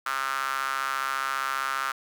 sawtooth tone with high-pass filter, 134.9 Hz, C#3, 47 cents flat, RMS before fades -29 dBFS, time 0.06-1.92 s, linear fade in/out 5 ms, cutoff 1300 Hz, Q 5.5, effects none

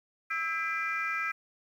sine tone cluster, 1309 / 1612 / 2010 / 2381 Hz, E6 / G6 / B6 / D7, -13 / +48 / +30 / +23 cents, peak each -33 / -35 / -35 / -34 dBFS, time 0.3-1.32 s, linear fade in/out 10 ms, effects tanh soft clip ceiling -22 dBFS + 10-bit

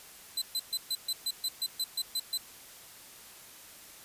sawtooth tone bursts, 4038 Hz, B7, 38 cents sharp, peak -26 dBFS, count 12, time 0.37-2.376 s, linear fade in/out 5 ms, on 48 ms, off 130 ms, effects white hiss -51 dBFS RMS until 4.04 s + resampled to 32000 Hz

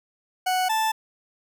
40% pulse tone pair in turn, 740 / 880 Hz, F#5 / A5, 0 / 0 cents, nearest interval minor third, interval 300 cents, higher second, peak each -20 / -20 dBFS, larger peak neither, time 0.46-0.69 / 0.69-0.92 s, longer neither, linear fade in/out 10 ms, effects none

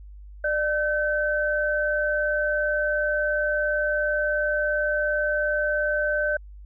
sine tone pair together, 597 / 1534.2 Hz, D5 / G6, +28 / -38 cents, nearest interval octave + major third, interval 1634 cents, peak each -24 dBFS, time 0.44-6.37 s, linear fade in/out 5 ms, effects added 50 Hz sine -40 dBFS peak until 6.65 s

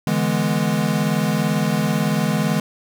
square chord, E dominant seventh, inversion third, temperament equal, 146.83 / 164.81 / 207.7 / 246.9 Hz, D3 / E3 / G#3 / B3, 0 / 0 / 0 / 0 cents, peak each -25 / -23 / -22 / -27 dBFS, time 0.07-2.6 s, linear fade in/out 2 ms, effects none

